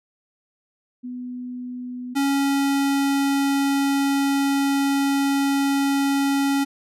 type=tone pair in turn; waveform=sine / square; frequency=248.4 / 277.6 Hz; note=B3 / C#4; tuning=+10 / +3 cents; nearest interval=major second; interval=193 cents; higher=second; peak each=-29 / -19 dBFS; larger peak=second; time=1.03-2.15 / 2.15-6.65 s; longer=second; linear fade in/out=20 ms; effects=resampled to 32000 Hz